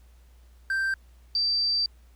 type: tone pair in turn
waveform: triangle / sine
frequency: 1568 / 4668 Hz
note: G6 / D8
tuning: 0 / -11 cents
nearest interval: octave + perfect fifth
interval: 1889 cents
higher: second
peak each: -22 dBFS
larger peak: neither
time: 0.7-0.94 / 1.35-1.86 s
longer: second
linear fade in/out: 2 ms
effects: added 60 Hz sine -51 dBFS peak until 2.15 s + pink hiss -65 dBFS RMS until 2.15 s